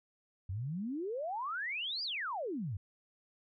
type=exponential two-way sweep; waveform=sine; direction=up then down; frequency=87.2 to 4978 to 87.2 Hz; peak=-35 dBFS; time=0.49-2.77 s; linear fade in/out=5 ms; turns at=2.03 s; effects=none